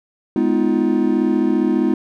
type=chord; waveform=triangle; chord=F half-diminished seventh; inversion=first; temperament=just; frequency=209.5 / 251.4 / 314.3 / 349.2 Hz; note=Ab3 / Cb4 / Eb4 / F4; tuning=+15 / +31 / +18 / 0 cents; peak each=-19 / -17 / -17 / -19 dBFS; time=0.36-1.94 s; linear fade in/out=2 ms; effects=none